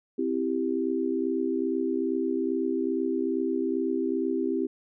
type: chord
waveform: sine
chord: C major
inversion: none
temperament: equal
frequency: 261.6 / 329.6 / 392 Hz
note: C4 / E4 / G4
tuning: 0 / 0 / 0 cents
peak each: -29 dBFS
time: 0.18-4.67 s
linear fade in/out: 10 ms
effects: none